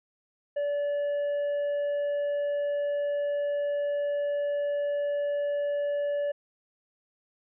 triangle tone, 577 Hz, D5, 31 cents flat, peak -24 dBFS, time 0.56-6.32 s, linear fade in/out 10 ms, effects resampled to 8000 Hz

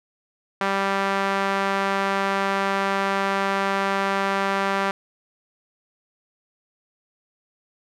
sawtooth tone with band-pass filter, 196 Hz, G3, in tune, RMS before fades -23 dBFS, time 0.61-4.91 s, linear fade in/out 2 ms, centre 1300 Hz, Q 1, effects none

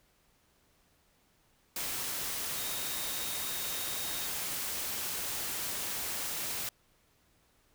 sine tone in noise, 3729 Hz, A#7, in tune, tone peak -44 dBFS, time 2.57-4.27 s, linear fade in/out 2 ms, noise white, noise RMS -36 dBFS, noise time 1.76-6.69 s, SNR -11 dB, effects pink hiss -69 dBFS RMS until 7.74 s

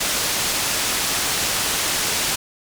white low-pass noise, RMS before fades -22 dBFS, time 0-2.36 s, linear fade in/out 10 ms, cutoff 8600 Hz, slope 12 dB/octave, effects none

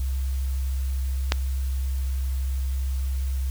click, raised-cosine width 0.2 ms, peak -3 dBFS, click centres 1.321 s, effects added 66 Hz sine -23 dBFS peak until 3.5 s + white hiss -46 dBFS RMS until 3.5 s

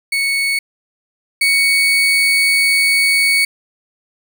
35% pulse tone pair in turn, 2217 / 2229 Hz, C#7 / C#7, 0 / +9 cents, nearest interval unison, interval 9 cents, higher second, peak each -13 / -9 dBFS, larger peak second, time 0.12-0.59 / 1.41-3.45 s, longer second, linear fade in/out 5 ms, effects none

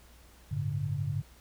sine chord, G suspended second, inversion none, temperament equal with one note detuned, 98 / 110 / 143.48 Hz, G2 / A2 / D3, 0 / 0 / -40 cents, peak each -35 / -35 / -32 dBFS, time 0.51-1.22 s, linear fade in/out 10 ms, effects added 60 Hz sine -56 dBFS peak until 1.4 s + pink hiss -59 dBFS RMS until 1.4 s

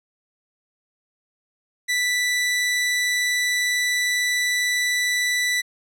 sawtooth tone, 1975.5 Hz, B6, in tune, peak -16 dBFS, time 1.88-5.62 s, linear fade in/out 20 ms, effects low-pass 11000 Hz 12 dB/octave

